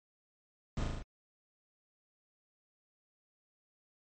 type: noise with echo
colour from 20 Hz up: brown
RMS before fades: -34 dBFS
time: 0.77-0.84 s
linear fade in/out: 2 ms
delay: 37 ms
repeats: 5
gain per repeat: -2 dB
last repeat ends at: 1.025 s
effects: MP3 32 kbps